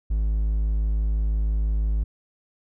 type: tone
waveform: triangle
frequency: 53 Hz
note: G#1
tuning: 36 cents sharp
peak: -18 dBFS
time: 0.1-2.04 s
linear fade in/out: 10 ms
effects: none